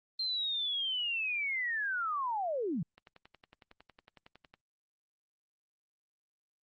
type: linear sweep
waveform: sine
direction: down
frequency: 4186 to 138.6 Hz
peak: -31 dBFS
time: 0.19-2.83 s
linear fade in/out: 5 ms
type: click train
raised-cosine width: 0.3 ms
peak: -37 dBFS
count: 18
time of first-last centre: 2.98-4.54 s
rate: 10.9 Hz
effects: Opus 24 kbps